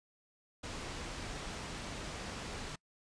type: low-pass noise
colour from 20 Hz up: pink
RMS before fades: -43 dBFS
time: 0.63-2.76 s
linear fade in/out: 10 ms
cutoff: 7200 Hz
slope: 12 dB/octave
effects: noise-tail reverb RT60 0.1 s tail -25 dB re dry + resampled to 22050 Hz